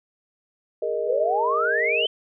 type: chord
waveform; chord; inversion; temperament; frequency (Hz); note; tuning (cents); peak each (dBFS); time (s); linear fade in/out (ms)
sine; Ab suspended second; none; equal with one note detuned; 413.4 / 466.2 / 622.3; Ab4 / Bb4 / Eb5; -8 / 0 / 0; -29 / -26 / -27; 0.82-2.06; 5
type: exponential sweep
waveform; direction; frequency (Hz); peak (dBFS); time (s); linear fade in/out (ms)
sine; up; 466.4 to 3136; -21; 1.07-2.07; 5
effects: none